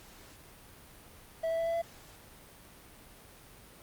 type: tone with pitch steps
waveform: triangle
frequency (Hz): 653 / 657.9 / 662.9 / 667.9 / 672.9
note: E5 / E5 / E5 / E5 / E5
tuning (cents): -17 / -4 / +10 / +23 / +35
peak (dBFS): -27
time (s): 1.43-1.82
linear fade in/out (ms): 10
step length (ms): 78
effects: pink hiss -54 dBFS RMS until 3.82 s + Opus 48 kbps